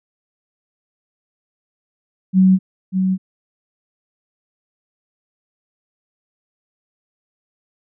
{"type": "tone with echo", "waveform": "sine", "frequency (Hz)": 187.9, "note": "F#3", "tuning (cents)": 27, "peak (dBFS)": -8, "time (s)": [2.33, 2.59], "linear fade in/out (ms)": 50, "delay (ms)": 590, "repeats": 1, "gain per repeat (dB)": -6, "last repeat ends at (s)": 3.18, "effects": []}